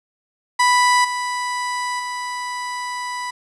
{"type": "tone with level steps", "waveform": "30% pulse", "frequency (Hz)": 987.8, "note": "B5", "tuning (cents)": 0, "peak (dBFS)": [-10, -19, -22], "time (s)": [0.59, 3.31], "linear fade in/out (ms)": 10, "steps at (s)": [1.04, 1.99], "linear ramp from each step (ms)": 10, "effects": ["resampled to 24000 Hz", "8-bit"]}